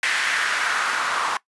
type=noise with band-pass filter sweep; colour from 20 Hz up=white; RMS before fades=-23 dBFS; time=0.03-1.37 s; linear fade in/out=2 ms; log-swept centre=1900 to 1100 Hz; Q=2.7; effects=noise-tail reverb RT60 0.1 s tail -19 dB re dry + resampled to 24000 Hz